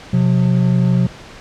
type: tone pair together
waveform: triangle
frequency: 127.91 / 180 Hz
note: C3 / F#3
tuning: -39 / -47 cents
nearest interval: tritone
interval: 592 cents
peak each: -12 dBFS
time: 0.13-1.07 s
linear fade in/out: 5 ms
effects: pink hiss -37 dBFS RMS until 1.4 s + low-pass 5000 Hz 12 dB/octave